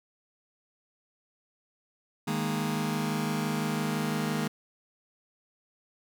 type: chord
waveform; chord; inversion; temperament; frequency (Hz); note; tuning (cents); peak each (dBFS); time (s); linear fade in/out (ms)
sawtooth; D# suspended fourth; none; just; 155.56 / 207.4 / 233.3; D#3 / G#3 / A#3; 0 / -2 / +2; -28; 2.27-4.48; 10
effects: none